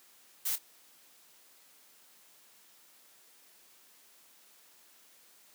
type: noise with echo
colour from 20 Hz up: blue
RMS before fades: -32 dBFS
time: 0.45-0.56 s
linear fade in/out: 10 ms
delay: 27 ms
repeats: 1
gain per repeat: -13 dB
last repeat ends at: 0.587 s
effects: white hiss -61 dBFS RMS until 5.54 s + high-pass 200 Hz 12 dB/octave